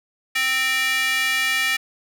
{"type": "tone with high-pass filter", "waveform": "square", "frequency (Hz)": 261.6, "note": "C4", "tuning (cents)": 0, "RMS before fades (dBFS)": -21, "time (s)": [0.35, 1.77], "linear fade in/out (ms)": 10, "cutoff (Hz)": 2100, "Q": 3.7, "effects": []}